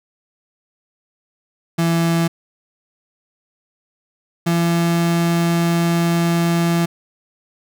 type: tone pair in turn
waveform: 35% pulse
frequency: 167.2 / 169.34 Hz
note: E3 / E3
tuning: +25 / +47 cents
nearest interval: unison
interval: 22 cents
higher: second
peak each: -13 dBFS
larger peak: neither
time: 1.78-2.28 / 4.46-6.86 s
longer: second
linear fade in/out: 10 ms
effects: none